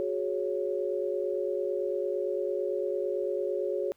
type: chord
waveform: sine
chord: F# suspended second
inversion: none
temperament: equal with one note detuned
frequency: 366.4 / 415.3 / 554.4 Hz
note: F#4 / G#4 / C#5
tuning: -17 / 0 / 0 cents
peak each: -32 dBFS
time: 0-3.92 s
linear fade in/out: 0 ms
effects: pink hiss -67 dBFS RMS until 3.96 s